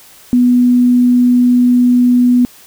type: tone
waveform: sine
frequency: 246.2 Hz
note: B3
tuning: 5 cents flat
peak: -6 dBFS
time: 0.33-2.45 s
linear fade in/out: 0 ms
effects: white hiss -41 dBFS RMS until 2.66 s